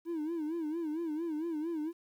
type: tone with vibrato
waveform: triangle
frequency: 320.2 Hz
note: D#4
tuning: 50 cents sharp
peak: -30 dBFS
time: 0.05-1.93 s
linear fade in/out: 50 ms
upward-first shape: sine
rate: 4.4 Hz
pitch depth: 120 cents each way
effects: tanh soft clip ceiling -27 dBFS + 11-bit